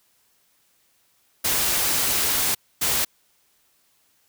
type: noise bursts at uneven times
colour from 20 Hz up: white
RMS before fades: -22 dBFS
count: 2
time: 1.44-2.55 / 2.81-3.05 s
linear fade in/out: 10 ms
effects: white hiss -64 dBFS RMS until 4.28 s